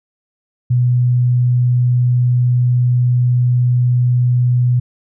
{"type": "tone", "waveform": "sine", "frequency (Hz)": 123.47, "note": "B2", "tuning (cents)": 0, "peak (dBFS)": -10, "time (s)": [0.7, 4.8], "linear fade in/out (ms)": 10, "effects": []}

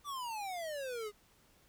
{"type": "exponential sweep", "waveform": "square", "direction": "down", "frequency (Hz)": [1190, 405.8], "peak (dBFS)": -39, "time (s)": [0.04, 1.12], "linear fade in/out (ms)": 50, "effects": ["pink hiss -67 dBFS RMS until 1.68 s"]}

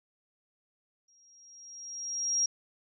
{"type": "tone with exponential growth", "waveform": "sine", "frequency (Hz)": 5630, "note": "F8", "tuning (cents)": 13, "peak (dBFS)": -23, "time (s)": [1.08, 2.46], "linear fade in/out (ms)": 5, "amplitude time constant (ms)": 300, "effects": []}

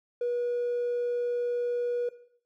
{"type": "tone", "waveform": "triangle", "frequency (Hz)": 483.6, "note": "B4", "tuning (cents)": -36, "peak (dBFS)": -23, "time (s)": [0.21, 2.09], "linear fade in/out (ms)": 5, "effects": ["noise-tail reverb RT60 0.6 s tail -18 dB re dry", "tanh soft clip ceiling -23 dBFS"]}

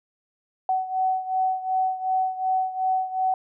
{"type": "beating tone pair", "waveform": "sine", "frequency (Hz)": [751, 753.7], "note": ["F#5", "F#5"], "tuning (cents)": [26, 32], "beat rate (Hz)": 2.7, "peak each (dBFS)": [-23, -27], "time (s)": [0.69, 3.34], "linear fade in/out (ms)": 2, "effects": []}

